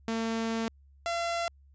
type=tone pair in turn; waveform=sawtooth; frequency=226.3 / 681.3 Hz; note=A3 / F5; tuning=+49 / -43 cents; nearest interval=octave + perfect fifth; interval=1908 cents; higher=second; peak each=-25 dBFS; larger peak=neither; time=0.08-0.68 / 1.06-1.48 s; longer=first; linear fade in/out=0 ms; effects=added 69 Hz sine -55 dBFS peak until 1.74 s + resampled to 16000 Hz